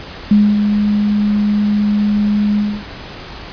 sine tone with ADSR envelope, 207.7 Hz, G#3, in tune, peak -5 dBFS, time 0.31-2.84 s, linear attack 4 ms, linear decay 250 ms, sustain -6 dB, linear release 260 ms, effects pink hiss -31 dBFS RMS until 3.52 s + resampled to 11025 Hz

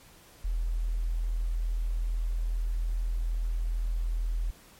sine tone, 41.2 Hz, E1, in tune, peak -26 dBFS, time 0.44-4.51 s, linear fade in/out 10 ms, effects pink hiss -55 dBFS RMS until 4.79 s + MP3 64 kbps

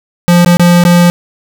square tone with dropouts, 174.61 Hz, F3, in tune, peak -4 dBFS, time 0.28-1.1 s, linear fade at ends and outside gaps 0 ms, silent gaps 0.447-0.461 / 0.57-0.596 / 0.838-0.851 s, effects none

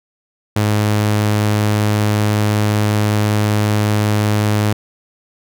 sawtooth tone, 105.3 Hz, G#2, 24 cents sharp, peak -9 dBFS, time 0.56-4.73 s, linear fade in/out 5 ms, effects none

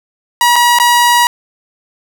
sawtooth tone with dropouts, 961 Hz, B5, 48 cents flat, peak -3 dBFS, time 0.41-1.27 s, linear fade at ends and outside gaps 1 ms, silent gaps 0.558-0.562 / 0.787-0.799 s, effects none

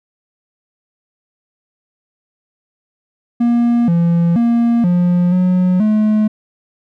triangle tone with pitch steps, 237.2 / 170 / 234.6 / 176.8 / 182.2 / 214.1 Hz, A#3 / F3 / A#3 / F3 / F#3 / A3, +30 / -46 / +11 / +22 / -26 / -47 cents, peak -8 dBFS, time 3.4-6.28 s, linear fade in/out 10 ms, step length 480 ms, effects none

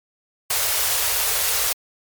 white band-stop noise, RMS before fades -21 dBFS, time 0.5-1.73 s, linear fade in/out 5 ms, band 110 to 410 Hz, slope 48 dB/octave, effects MP3 96 kbps

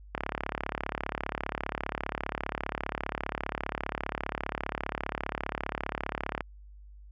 click train, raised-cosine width 0.5 ms, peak -15 dBFS, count 220, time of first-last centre 0.15-6.407 s, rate 35 Hz, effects added 50 Hz sine -47 dBFS peak until 7.11 s

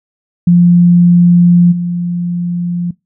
sine tone with level steps, 174.61 Hz, F3, in tune, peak -3 / -13 dBFS, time 0.47-2.91 s, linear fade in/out 5 ms, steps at 1.71 s, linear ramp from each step 20 ms, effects noise-tail reverb RT60 0.2 s tail -22 dB re dry

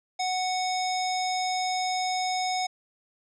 square tone with low-pass filter, 740 Hz, F#5, in tune, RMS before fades -28 dBFS, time 0.19-2.67 s, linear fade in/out 10 ms, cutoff 5900 Hz, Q 3.6, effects none

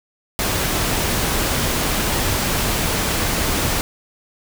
pink noise, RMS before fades -20 dBFS, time 0.39-3.81 s, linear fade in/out 0 ms, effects none

